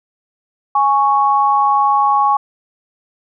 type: tone pair together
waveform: sine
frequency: 830 / 1107.9 Hz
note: G#5 / C#6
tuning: -1 / -1 cents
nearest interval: perfect fourth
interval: 500 cents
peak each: -13 dBFS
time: 0.75-2.37 s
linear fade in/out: 5 ms
effects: none